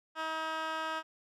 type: tone with band-pass filter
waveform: 15% pulse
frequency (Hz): 318.4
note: D#4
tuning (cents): +40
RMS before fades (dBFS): -36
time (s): 0.15-1.03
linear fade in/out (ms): 50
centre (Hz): 1700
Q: 1.4
effects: none